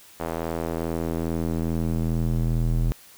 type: tone with band-pass filter sweep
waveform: square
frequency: 41.2 Hz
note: E1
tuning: in tune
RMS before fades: -25 dBFS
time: 0.2-2.92 s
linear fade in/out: 0 ms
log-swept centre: 680 to 95 Hz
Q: 1
effects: white hiss -50 dBFS RMS until 3.17 s